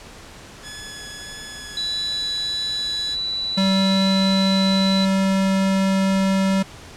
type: tone with vibrato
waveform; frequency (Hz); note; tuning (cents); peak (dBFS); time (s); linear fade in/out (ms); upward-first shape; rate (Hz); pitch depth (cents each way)
10% pulse; 1700; G#6; +40; -24; 0.62-3.17; 50; triangle; 1.6; 11
type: tone with pitch glide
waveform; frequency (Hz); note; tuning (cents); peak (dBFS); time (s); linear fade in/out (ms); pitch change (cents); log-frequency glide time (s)
sine; 3957 to 3982; B7 to B7; +3 to +14; -22; 1.77-5.05; 2; +11; 3.96-4.1
type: tone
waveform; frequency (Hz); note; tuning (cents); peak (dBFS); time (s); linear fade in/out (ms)
square; 192.7; G3; -29; -17; 3.57-6.63; 10
effects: pink hiss -41 dBFS RMS until 6.96 s + low-pass 8000 Hz 12 dB/octave